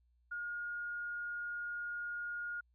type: tone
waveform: sine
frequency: 1428 Hz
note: F6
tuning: 38 cents sharp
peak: -38 dBFS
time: 0.31-2.61 s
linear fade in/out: 10 ms
effects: added 60 Hz sine -69 dBFS peak until 2.74 s